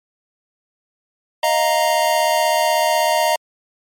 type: chord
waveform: square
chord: Eb suspended second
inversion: none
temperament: equal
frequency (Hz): 622.3 / 698.5 / 932.3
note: Eb5 / F5 / Bb5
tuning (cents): 0 / 0 / 0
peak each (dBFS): -19 / -21 / -19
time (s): 1.43-3.36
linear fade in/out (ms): 5
effects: MP3 64 kbps